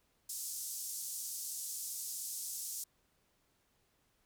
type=band-pass noise; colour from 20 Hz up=pink; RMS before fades=-42 dBFS; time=0.29-2.84 s; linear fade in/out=5 ms; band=6000 to 14000 Hz; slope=24 dB/octave; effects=pink hiss -75 dBFS RMS until 4.25 s